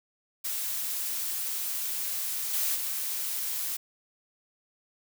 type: noise with level steps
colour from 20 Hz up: blue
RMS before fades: -32 / -28 / -32 dBFS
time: 0.44-3.77 s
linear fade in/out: 10 ms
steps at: 2.53 / 2.75 s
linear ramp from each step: 10 ms
effects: none

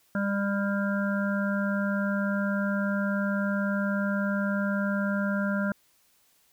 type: harmonic tone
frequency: 199.8 Hz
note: G3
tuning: 33 cents sharp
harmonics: 1 / 3 / 5 / 7 / 8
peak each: -26 / -33 / -42 / -33 / -37 dBFS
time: 0.15-5.72 s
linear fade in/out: 2 ms
effects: white hiss -65 dBFS RMS until 6.52 s

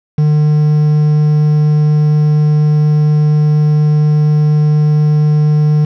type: tone with quantisation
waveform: triangle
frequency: 150.7 Hz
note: D3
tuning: 45 cents sharp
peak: -5 dBFS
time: 0.18-5.85 s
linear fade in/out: 5 ms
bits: 5
effects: low-pass 3000 Hz 12 dB/octave

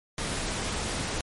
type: noise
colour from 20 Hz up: pink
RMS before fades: -31 dBFS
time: 0.18-1.21 s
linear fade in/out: 2 ms
effects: MP3 48 kbps

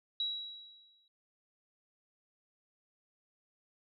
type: tone with exponential decay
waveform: sine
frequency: 3882 Hz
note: B7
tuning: 31 cents flat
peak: -30 dBFS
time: 0.2-1.08 s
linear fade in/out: 2 ms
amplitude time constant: 190 ms
effects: none

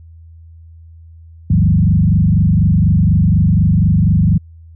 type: tone with frequency modulation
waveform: sine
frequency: 130.81 Hz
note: C3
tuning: in tune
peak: -8 dBFS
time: 1.5-4.38 s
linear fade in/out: 5 ms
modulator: 24.1 Hz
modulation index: 2.5
effects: added 82 Hz sine -36 dBFS peak until 4.75 s

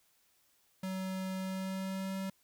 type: tone with pitch glide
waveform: square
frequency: 188.6 to 191.9 Hz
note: F#3 to G3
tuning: +33 to -37 cents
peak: -36 dBFS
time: 0.83-2.3 s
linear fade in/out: 5 ms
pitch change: +30 cents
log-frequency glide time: 1.35-2.17 s
effects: white hiss -71 dBFS RMS until 2.43 s

